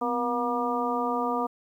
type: harmonic tone with a mistuned harmonic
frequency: 239.6 Hz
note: A#3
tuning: 48 cents sharp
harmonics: 1 / 2 / 3 / 4 / 5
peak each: -31 / -31 / -31 / -31 / -31 dBFS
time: 0.01-1.47 s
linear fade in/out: 10 ms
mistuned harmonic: 1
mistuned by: +88 cents
effects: 10-bit